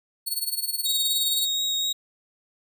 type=tone with tremolo; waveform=10% pulse; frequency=4407 Hz; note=C#8; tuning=11 cents flat; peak=-16 dBFS; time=0.26-1.47 s; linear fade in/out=20 ms; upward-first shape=sine; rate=19 Hz; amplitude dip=80%
type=tone with vibrato; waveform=35% pulse; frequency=3775 Hz; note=A#7; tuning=21 cents sharp; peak=-22 dBFS; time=0.85-1.93 s; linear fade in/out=10 ms; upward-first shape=sine; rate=4.1 Hz; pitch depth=10 cents each way
effects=none